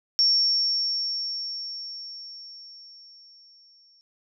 sine tone with exponential decay, 5480 Hz, F8, 34 cents flat, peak -16 dBFS, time 0.19-4.01 s, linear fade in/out 0 ms, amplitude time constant 830 ms, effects none

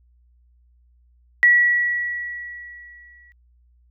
sine tone with exponential decay, 1934 Hz, B6, 37 cents flat, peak -9 dBFS, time 1.43-3.32 s, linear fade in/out 0 ms, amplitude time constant 410 ms, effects added 60 Hz sine -54 dBFS peak until 3.9 s

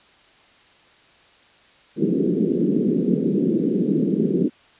pink band-pass noise, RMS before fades -20 dBFS, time 1.96-4.5 s, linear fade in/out 50 ms, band 170 to 420 Hz, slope 48 dB/octave, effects white hiss -53 dBFS RMS until 4.79 s + resampled to 8000 Hz

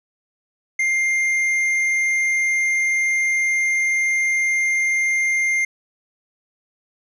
sine tone with tanh clipping, 2107 Hz, C7, 12 cents sharp, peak -18 dBFS, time 0.79-5.65 s, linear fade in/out 5 ms, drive 7 dB, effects none

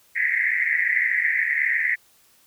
white band-pass noise, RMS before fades -22 dBFS, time 0.15-1.96 s, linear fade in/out 20 ms, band 1800 to 2100 Hz, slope 96 dB/octave, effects white hiss -58 dBFS RMS until 2.46 s

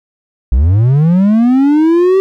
triangle linear sweep, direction up, 54.9 to 389.5 Hz, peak -4 dBFS, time 0.52-2.2 s, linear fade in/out 0 ms, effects none

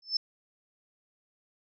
sine tone with exponential growth, 5274 Hz, E8, in tune, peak -21 dBFS, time 0.02-0.17 s, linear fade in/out 5 ms, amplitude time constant 31 ms, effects none

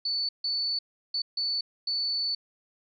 sine tone bursts at uneven times, 4479 Hz, C#8, 17 cents sharp, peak -26 dBFS, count 5, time 0.05-0.29 / 0.44-0.79 / 1.14-1.22 / 1.37-1.61 / 1.87-2.35 s, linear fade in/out 5 ms, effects none

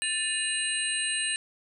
sine tone cluster, 1763 / 2504 / 2847 / 4001 / 8570 Hz, A6 / D#7 / F7 / B7 / C9, +3 / +10 / +33 / +22 / +40 cents, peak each -34 / -35 / -33 / -35 / -30 dBFS, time 0.02-1.36 s, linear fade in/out 0 ms, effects none

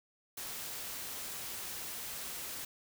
white noise, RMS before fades -42 dBFS, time 0.37-2.65 s, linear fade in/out 5 ms, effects none

